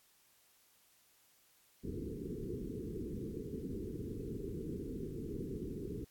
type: low-pass noise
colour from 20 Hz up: white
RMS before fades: -42 dBFS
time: 1.83-6.05 s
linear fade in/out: 20 ms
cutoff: 450 Hz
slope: 96 dB/octave
effects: white hiss -69 dBFS RMS until 6.1 s + AAC 64 kbps